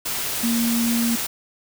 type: tone in noise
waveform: sine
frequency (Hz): 233.1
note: A#3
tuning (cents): 0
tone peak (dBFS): -19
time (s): 0.43-1.16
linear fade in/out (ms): 10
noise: white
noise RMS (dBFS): -26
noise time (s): 0.05-1.27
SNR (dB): +4
effects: none